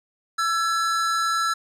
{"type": "tone pair together", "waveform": "square", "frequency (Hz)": [1337, 1684.5], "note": ["E6", "G#6"], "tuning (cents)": [24, 24], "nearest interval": "major third", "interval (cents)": 400, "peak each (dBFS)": [-22, -29], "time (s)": [0.38, 1.54], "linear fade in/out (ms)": 10, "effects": ["low-pass 9000 Hz 12 dB/octave", "10-bit"]}